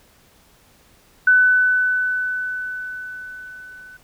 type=tone with level ramp; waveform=sine; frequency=1500 Hz; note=F#6; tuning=23 cents sharp; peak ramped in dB=-9 to -39 dBFS; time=1.27-3.97 s; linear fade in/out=5 ms; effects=pink hiss -54 dBFS RMS until 4.03 s